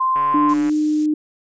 sine tone, 1043 Hz, C6, 6 cents flat, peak -15 dBFS, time 0-0.54 s, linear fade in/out 10 ms
click train, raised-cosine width 0.5 ms, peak -18 dBFS, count 77, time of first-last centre 0.16-0.695 s, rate 142 Hz
sine tone with pitch glide, 297.4 to 304 Hz, D4 to D#4, +22 to -40 cents, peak -15 dBFS, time 0.34-1.14 s, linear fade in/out 5 ms, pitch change +38 cents, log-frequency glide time 0.62-0.74 s
violet noise, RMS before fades -32 dBFS, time 0.49-1.06 s, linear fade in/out 2 ms
effects resampled to 16000 Hz

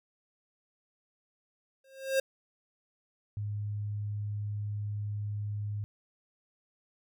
square tone with exponential growth, 535 Hz, C5, 38 cents sharp, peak -23 dBFS, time 1.84-2.2 s, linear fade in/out 5 ms, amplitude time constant 77 ms
sine tone, 103.83 Hz, G#2, in tune, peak -32 dBFS, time 3.37-5.84 s, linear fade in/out 0 ms
effects none

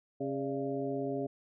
harmonic tone with a mistuned harmonic, 136.6 Hz, C#3, 25 cents flat, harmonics 1 / 2 / 3 / 4 / 5, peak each -42 / -36 / -36 / -40 / -42 dBFS, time 0.2-1.27 s, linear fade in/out 10 ms, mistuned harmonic 4, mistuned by +110 cents, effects none

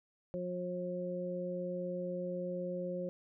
harmonic tone, 179.2 Hz, F3, 45 cents sharp, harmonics 1 / 2 / 3, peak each -40 / -43 / -38 dBFS, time 0.34-3.09 s, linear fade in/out 0 ms, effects none

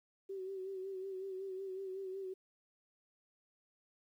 sine tone with vibrato, 382 Hz, G4, 45 cents flat, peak -40 dBFS, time 0.29-2.34 s, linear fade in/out 10 ms, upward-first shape sine, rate 5.4 Hz, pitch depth 45 cents each way, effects 12-bit

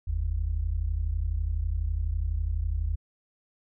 sine tone pair together, 46.97 / 79 Hz, F#1 / D#2, +27 / +27 cents, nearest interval major sixth, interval 900 cents, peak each -28 dBFS, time 0.07-2.96 s, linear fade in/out 10 ms, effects none

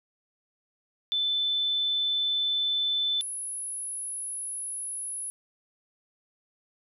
sine tone pair in turn, 3520 / 10548 Hz, A7 / E9, 0 / 0 cents, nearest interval octave + perfect fifth, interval 1900 cents, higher second, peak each -24 / -32 dBFS, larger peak first, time 1.12-3.21 / 3.21-5.3 s, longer neither, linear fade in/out 0 ms, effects none

